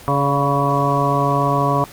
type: harmonic tone with a mistuned harmonic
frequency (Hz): 140.4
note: C#3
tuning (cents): +22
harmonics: 1 / 2 / 3 / 4 / 5 / 7 / 8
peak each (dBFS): -20 / -24 / -25 / -24 / -23 / -21 / -21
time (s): 0.08-1.84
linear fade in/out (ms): 0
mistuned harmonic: 4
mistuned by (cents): +36
effects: pink hiss -40 dBFS RMS until 1.92 s + Opus 48 kbps